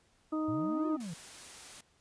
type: harmonic tone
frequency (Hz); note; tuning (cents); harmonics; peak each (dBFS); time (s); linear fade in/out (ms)
311.1; D#4; 0; 1 / 2 / 3 / 4; -31 / -41 / -49 / -40; 0.32-0.97; 10
type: exponential two-way sweep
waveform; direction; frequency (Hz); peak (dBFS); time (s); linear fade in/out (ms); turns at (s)
triangle; up then down; 103.7 to 370.4 to 154.5; -36; 0.48-1.14; 5; 0.87
type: noise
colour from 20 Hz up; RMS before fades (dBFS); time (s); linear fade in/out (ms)
white; -49; 1-1.81; 5
effects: pink hiss -69 dBFS RMS until 2 s + resampled to 22050 Hz